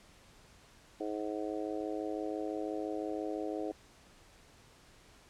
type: harmonic tone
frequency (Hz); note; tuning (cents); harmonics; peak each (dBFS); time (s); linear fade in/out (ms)
105.9; G#2; +34; 3 / 4 / 5 / 6 / 7; -38 / -40 / -42 / -44 / -45; 1-3.72; 5
effects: pink hiss -60 dBFS RMS until 5.29 s + low-pass 9000 Hz 12 dB/octave